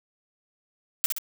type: noise with echo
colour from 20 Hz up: blue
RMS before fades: -22 dBFS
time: 1.04-1.06 s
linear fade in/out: 0 ms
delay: 62 ms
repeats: 2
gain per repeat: -5 dB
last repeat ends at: 1.184 s
effects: none